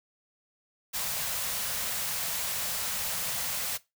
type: band-stop noise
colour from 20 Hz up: white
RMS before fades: -32 dBFS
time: 0.93-3.78 s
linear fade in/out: 20 ms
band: 230 to 460 Hz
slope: 48 dB/octave
effects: noise-tail reverb RT60 0.2 s tail -18 dB re dry